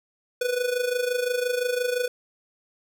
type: tone with amplitude modulation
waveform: square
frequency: 493.9 Hz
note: B4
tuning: in tune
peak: -21 dBFS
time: 0.41-2.08 s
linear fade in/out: 5 ms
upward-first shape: sine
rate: 25.8 Hz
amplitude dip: 70%
effects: none